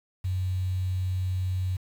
sine tone with quantisation, 92.5 Hz, F#2, in tune, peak -25 dBFS, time 0.24-1.77 s, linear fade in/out 10 ms, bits 8, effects none

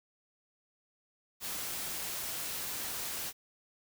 white noise, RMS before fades -38 dBFS, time 1.4-3.33 s, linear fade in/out 50 ms, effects none

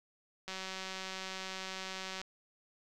click train, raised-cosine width 0.2 ms, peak -24 dBFS, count 329, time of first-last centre 0.48-2.215 s, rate 189 Hz, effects none

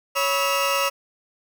30% pulse tone cluster, 556 / 981 / 1295 / 2790 Hz, C#5 / B5 / E6 / F7, +5 / -12 / -31 / -2 cents, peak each -22 / -25 / -22 / -24 dBFS, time 0.15-0.9 s, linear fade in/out 20 ms, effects none

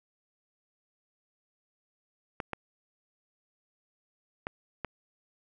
clicks, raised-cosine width 0.5 ms, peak -18 dBFS, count 4, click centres 2.402 / 2.533 / 4.469 / 4.847 s, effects none

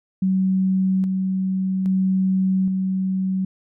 sine tone with tremolo, 188.9 Hz, F#3, 36 cents sharp, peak -16 dBFS, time 0.22-3.45 s, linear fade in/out 5 ms, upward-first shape square, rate 0.61 Hz, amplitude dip 30%, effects none

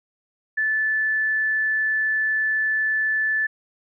sine tone, 1746 Hz, A6, 14 cents flat, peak -19 dBFS, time 0.57-3.47 s, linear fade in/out 10 ms, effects none

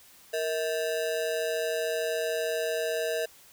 square ring-modulated tone, 554.4 Hz, C#5, in tune, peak -25 dBFS, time 0.33-3.26 s, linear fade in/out 10 ms, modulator 86.6 Hz, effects white hiss -55 dBFS RMS until 3.52 s

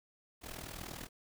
pink noise with amplitude modulation, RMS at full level -42 dBFS, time 0.41-1.09 s, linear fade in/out 50 ms, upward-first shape sine, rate 40.2 Hz, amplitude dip 80%, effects none

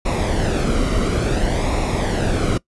brown noise with flanger, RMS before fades -19 dBFS, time 0.05-2.58 s, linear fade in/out 10 ms, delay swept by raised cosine 0.64 to 1.19 ms, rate 0.57 Hz, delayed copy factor -0.6, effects noise-tail reverb RT60 0.1 s tail -21 dB re dry + resampled to 24000 Hz

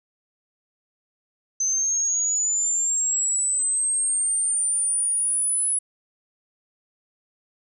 sine linear sweep, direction up, 6150 to 10220 Hz, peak -20 dBFS, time 1.6-5.79 s, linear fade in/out 5 ms, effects none

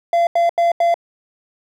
triangle tone bursts, 684 Hz, F5, 36 cents flat, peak -10 dBFS, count 4, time 0.13-0.942 s, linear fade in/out 2 ms, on 140 ms, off 84 ms, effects none

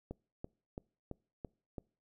click train, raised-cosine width 2 ms, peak -28 dBFS, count 6, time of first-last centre 0.11-1.782 s, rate 2.99 Hz, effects noise-tail reverb RT60 0.4 s tail -26 dB re dry

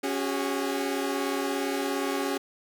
sawtooth chord, C# suspended fourth, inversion none, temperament equal with one note detuned, 277.2 / 370 / 407.2 Hz, C#4 / F#4 / G#4, 0 / 0 / -34 cents, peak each -26 / -29 / -28 dBFS, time 0.03-2.38 s, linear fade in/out 10 ms, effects none

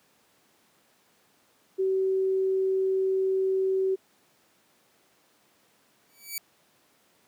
sine tone, 381.1 Hz, G4, 49 cents flat, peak -22 dBFS, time 1.78-3.96 s, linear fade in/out 20 ms
5% pulse tone with exponential growth, 2293 Hz, D7, 42 cents flat, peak -19 dBFS, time 6.09-6.38 s, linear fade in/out 1 ms, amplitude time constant 63 ms
effects pink hiss -64 dBFS RMS until 7.27 s + high-pass 200 Hz 12 dB/octave

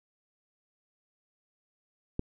click, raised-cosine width 3 ms, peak -17 dBFS, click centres 2.194 s, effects none

